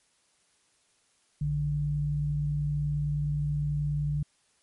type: tone pair together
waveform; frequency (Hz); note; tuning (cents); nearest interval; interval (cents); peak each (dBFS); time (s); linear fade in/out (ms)
sine; 57.58 / 146.83; A#1 / D3; -21 / 0; octave + major third; 1621; -35 / -26; 1.41-4.23; 5
effects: white hiss -68 dBFS RMS until 4.62 s + MP3 48 kbps